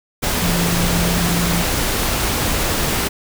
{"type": "tone in noise", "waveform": "sine", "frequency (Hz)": 172.4, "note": "F3", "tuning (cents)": -22, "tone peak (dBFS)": -19, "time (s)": [0.41, 1.64], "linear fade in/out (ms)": 20, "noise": "pink", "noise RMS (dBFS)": -19, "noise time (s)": [0.22, 3.09], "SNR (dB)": -3, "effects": []}